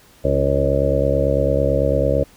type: harmonic tone with a mistuned harmonic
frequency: 69 Hz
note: C#2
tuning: 7 cents flat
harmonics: 1 / 2 / 3 / 4 / 5 / 6 / 7 / 8 / 9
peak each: -22 / -23 / -31 / -26 / -29 / -31 / -22 / -19 / -25 dBFS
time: 0.24-2.24 s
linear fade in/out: 10 ms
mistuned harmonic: 4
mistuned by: +23 cents
effects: pink hiss -50 dBFS RMS until 2.36 s